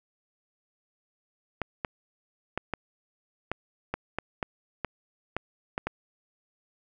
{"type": "clicks", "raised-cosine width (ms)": 0.5, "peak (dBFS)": -14, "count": 12, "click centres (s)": [1.617, 1.848, 2.576, 2.737, 3.516, 3.94, 4.186, 4.428, 4.847, 5.366, 5.779, 5.87], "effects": []}